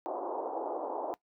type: band-pass noise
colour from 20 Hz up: white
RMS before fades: -36 dBFS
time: 0.06-1.14 s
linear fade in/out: 0 ms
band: 310 to 940 Hz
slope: 48 dB/octave
effects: noise-tail reverb RT60 0.1 s tail -19 dB re dry